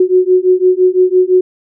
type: beating tone pair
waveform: sine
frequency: 364.7 / 370.6 Hz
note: F#4 / F#4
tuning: -25 / +3 cents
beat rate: 5.9 Hz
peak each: -10 dBFS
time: 0-1.41 s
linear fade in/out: 5 ms
effects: none

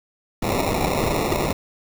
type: noise with sample-and-hold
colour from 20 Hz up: blue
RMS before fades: -22 dBFS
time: 0.42-1.53 s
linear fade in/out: 5 ms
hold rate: 1575 Hz
effects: none

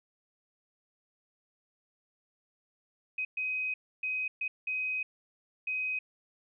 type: tone bursts at uneven times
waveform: sine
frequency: 2519 Hz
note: D#7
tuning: 21 cents sharp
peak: -30 dBFS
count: 6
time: 3.18-3.25 / 3.37-3.74 / 4.03-4.28 / 4.41-4.48 / 4.67-5.03 / 5.67-5.99 s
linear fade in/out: 5 ms
effects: none

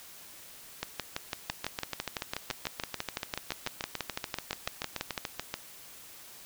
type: two click trains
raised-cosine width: 0.2 ms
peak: -15 / -14 dBFS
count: 29 / 27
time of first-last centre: 1.5-5.54 / 0.83-5.178 s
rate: 6.93 / 5.98 Hz
effects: white hiss -50 dBFS RMS until 6.45 s

